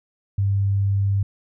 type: tone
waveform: sine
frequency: 99.1 Hz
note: G2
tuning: 19 cents sharp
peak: -17 dBFS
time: 0.38-1.23 s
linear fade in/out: 5 ms
effects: none